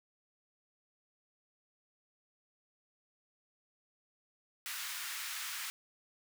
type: high-pass noise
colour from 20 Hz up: pink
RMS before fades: -41 dBFS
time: 4.66-5.7 s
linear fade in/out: 0 ms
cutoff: 1300 Hz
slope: 24 dB/octave
effects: none